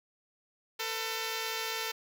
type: tone pair together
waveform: 5% pulse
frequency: 447.2 / 502 Hz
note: A4 / B4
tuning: +28 / +28 cents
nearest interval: major second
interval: 200 cents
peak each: -22 / -29 dBFS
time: 0.79-1.92 s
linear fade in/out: 10 ms
effects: none